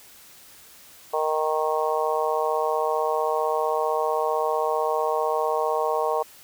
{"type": "harmonic tone", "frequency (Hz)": 155.56, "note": "D#3", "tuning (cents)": 0, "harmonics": [3, 4, 5, 6, 7], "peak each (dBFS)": [-26, -27, -28, -29, -29], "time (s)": [1.13, 6.23], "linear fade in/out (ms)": 10, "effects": ["white hiss -49 dBFS RMS until 6.43 s"]}